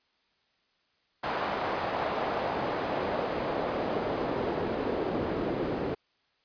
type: noise with band-pass filter sweep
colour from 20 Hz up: pink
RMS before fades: -31 dBFS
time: 1.23-5.95 s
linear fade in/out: 10 ms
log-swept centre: 850 to 350 Hz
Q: 1.2
effects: white hiss -71 dBFS RMS until 6.44 s + resampled to 11025 Hz